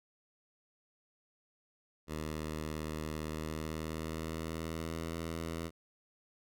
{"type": "tone with pitch glide", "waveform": "10% pulse", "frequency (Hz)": [77.6, 82.21], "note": ["D#2", "E2"], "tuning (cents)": [-4, -4], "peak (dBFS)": -29, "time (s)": [2.07, 5.71], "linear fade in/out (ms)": 50, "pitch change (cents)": 100, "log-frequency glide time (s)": [3.21, 5.14], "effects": []}